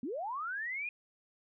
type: linear sweep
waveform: sine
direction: up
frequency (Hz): 220 to 2489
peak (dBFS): -35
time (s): 0.03-0.89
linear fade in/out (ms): 2
effects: none